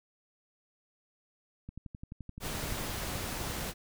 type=click train; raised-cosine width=5 ms; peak=-30 dBFS; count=23; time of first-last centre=1.69-3.587 s; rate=11.6 Hz
type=noise; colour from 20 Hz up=pink; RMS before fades=-37 dBFS; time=2.4-3.74 s; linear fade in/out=50 ms
effects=none